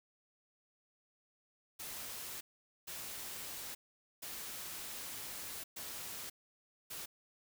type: noise bursts at uneven times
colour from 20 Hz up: white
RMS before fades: -45 dBFS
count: 5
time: 1.79-2.41 / 2.87-3.75 / 4.22-5.64 / 5.76-6.3 / 6.9-7.06 s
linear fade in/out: 10 ms
effects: none